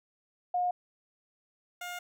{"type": "tone pair in turn", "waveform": ["sine", "15% pulse"], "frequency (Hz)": [717, 710], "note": ["F5", "F5"], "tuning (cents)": [45, 28], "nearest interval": "unison", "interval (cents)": 17, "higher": "first", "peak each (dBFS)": [-26, -31], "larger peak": "first", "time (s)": [[0.54, 0.71], [1.81, 1.99]], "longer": "second", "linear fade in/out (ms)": 5, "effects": []}